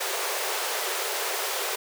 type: high-pass noise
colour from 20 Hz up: pink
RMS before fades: -29 dBFS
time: 0-1.76 s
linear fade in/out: 10 ms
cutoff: 370 Hz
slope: 96 dB/octave
effects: none